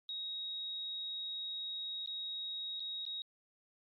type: tone with dropouts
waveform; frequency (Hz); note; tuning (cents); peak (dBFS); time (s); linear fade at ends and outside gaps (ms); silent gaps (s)
sine; 3784; A#7; +25; -38; 0.09-3.22; 1; 2.061-2.074 / 2.797-2.803 / 3.053-3.064
effects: MP3 48 kbps